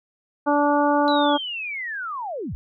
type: harmonic tone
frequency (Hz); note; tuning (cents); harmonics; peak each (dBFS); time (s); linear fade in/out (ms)
290.5; D4; -19; 1 / 2 / 3 / 4 / 5; -21 / -22 / -21 / -26 / -29; 0.46-1.38; 20
type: linear sweep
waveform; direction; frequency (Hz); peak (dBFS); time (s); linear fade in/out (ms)
sine; down; 4016 to 43.65; -27; 1.08-2.55; 0
effects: none